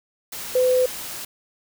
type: tone in noise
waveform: sine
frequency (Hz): 507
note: B4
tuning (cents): +45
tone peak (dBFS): -15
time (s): 0.55-0.86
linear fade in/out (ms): 5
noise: white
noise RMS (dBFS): -33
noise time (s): 0.32-1.25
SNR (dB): +15
effects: none